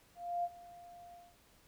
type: tone with ADSR envelope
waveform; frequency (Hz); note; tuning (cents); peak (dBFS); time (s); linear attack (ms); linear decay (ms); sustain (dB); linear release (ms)
sine; 698.5; F5; 0; -31; 0.15-1.36; 290; 44; -20; 220
effects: pink hiss -66 dBFS RMS until 1.67 s